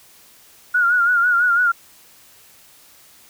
sine tone with vibrato, 1429 Hz, F6, 39 cents sharp, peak -13 dBFS, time 0.74-1.72 s, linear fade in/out 10 ms, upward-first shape sine, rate 6 Hz, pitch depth 62 cents each way, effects white hiss -49 dBFS RMS until 3.29 s

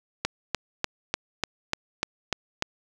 click train, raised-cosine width 0.2 ms, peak -7 dBFS, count 9, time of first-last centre 0.25-2.624 s, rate 3.37 Hz, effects none

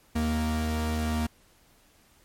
45% pulse tone pair together, 77.92 / 233.1 Hz, D#2 / A#3, +3 / 0 cents, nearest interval octave + perfect fifth, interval 1897 cents, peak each -28 dBFS, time 0.15-1.27 s, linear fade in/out 10 ms, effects pink hiss -61 dBFS RMS until 2.24 s + MP3 64 kbps

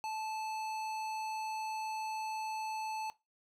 sine tone with hard clipping, 873 Hz, A5, 14 cents flat, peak -38 dBFS, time 0.04-3.1 s, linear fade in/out 0 ms, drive 16 dB, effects noise-tail reverb RT60 0.2 s tail -17 dB re dry

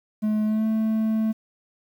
triangle tone with pitch glide, 214 to 219.9 Hz, A3 to A3, -48 to -1 cents, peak -18 dBFS, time 0.22-1.33 s, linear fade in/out 20 ms, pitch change +47 cents, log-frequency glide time 0.45-0.66 s, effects 9-bit

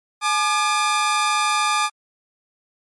sawtooth tone pair together, 846.8 / 1200 Hz, G#5 / D6, +33 / +37 cents, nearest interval tritone, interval 604 cents, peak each -19 / -15 dBFS, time 0.21-1.9 s, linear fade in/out 50 ms, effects MP3 48 kbps

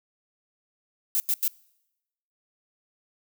violet noise bursts, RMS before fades -24 dBFS, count 3, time 1.15-1.478 s, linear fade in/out 0 ms, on 50 ms, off 89 ms, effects noise-tail reverb RT60 0.9 s tail -25 dB re dry

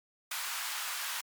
pink high-pass noise, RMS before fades -37 dBFS, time 0.31-1.21 s, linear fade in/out 5 ms, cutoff 1000 Hz, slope 24 dB/octave, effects Opus 48 kbps

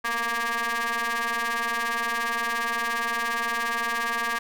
sawtooth ring-modulated tone, 231.9 Hz, A#3, 9 cents flat, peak -18 dBFS, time 0.04-4.39 s, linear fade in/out 10 ms, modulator 1400 Hz, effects none

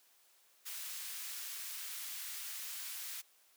white high-pass noise, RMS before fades -44 dBFS, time 0.65-3.22 s, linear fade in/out 20 ms, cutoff 1500 Hz, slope 12 dB/octave, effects white hiss -68 dBFS RMS until 3.56 s + high-pass 400 Hz 12 dB/octave

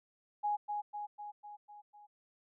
sine tone with echo, 830.6 Hz, G#5, in tune, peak -30 dBFS, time 0.43-0.57 s, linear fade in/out 20 ms, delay 250 ms, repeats 6, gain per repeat -4 dB, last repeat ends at 2.07 s, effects none

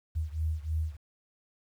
sine beating tone pair, 77.78 / 80.98 Hz, D#2 / E2, 0 / -30 cents, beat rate 3.2 Hz, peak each -31 / -33 dBFS, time 0.15-0.97 s, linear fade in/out 20 ms, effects 10-bit

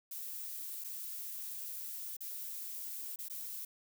violet noise with dropouts, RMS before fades -43 dBFS, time 0.11-3.65 s, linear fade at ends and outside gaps 5 ms, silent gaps 0.84-0.844 / 2.168-2.206 / 3.16-3.188 / 3.285-3.298 s, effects none

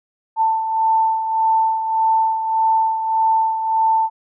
sine beating tone pair, 889 / 890.7 Hz, A5 / A5, +18 / +21 cents, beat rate 1.7 Hz, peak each -15 / -23 dBFS, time 0.36-4.1 s, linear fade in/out 50 ms, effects none

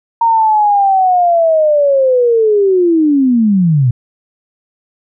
sine linear sweep, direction down, 930 to 116.3 Hz, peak -7 dBFS, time 0.21-3.91 s, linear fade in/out 5 ms, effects none

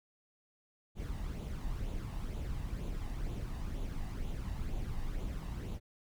brown noise with flanger, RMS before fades -38 dBFS, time 0.95-5.8 s, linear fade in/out 50 ms, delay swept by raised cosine 0.28 to 1.09 ms, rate 2.1 Hz, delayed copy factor +0.5, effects none

